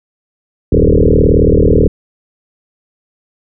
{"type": "tone with frequency modulation", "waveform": "sine", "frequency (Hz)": 184, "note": "F#3", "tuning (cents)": -9, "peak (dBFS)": -5, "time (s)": [0.72, 1.88], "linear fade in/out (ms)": 5, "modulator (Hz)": 38.5, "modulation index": 7.8, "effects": []}